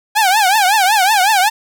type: tone with vibrato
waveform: sawtooth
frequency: 805 Hz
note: G5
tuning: 46 cents sharp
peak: -6 dBFS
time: 0.15-1.5 s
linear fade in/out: 20 ms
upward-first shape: triangle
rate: 5.4 Hz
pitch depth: 210 cents each way
effects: none